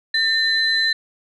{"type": "tone pair together", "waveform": "sine", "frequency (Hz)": [1802, 4045], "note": ["A6", "B7"], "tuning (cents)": [41, 41], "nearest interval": "octave + major second", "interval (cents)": 1400, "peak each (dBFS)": -18, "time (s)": [0.14, 0.93], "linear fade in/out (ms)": 5, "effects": ["tanh soft clip ceiling -9 dBFS"]}